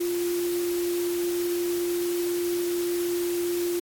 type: tone in noise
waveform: sine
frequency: 349.2 Hz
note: F4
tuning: in tune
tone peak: -24 dBFS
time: 0-3.8 s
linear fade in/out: 10 ms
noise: white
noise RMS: -37 dBFS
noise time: 0-3.8 s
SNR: +10 dB
effects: AAC 64 kbps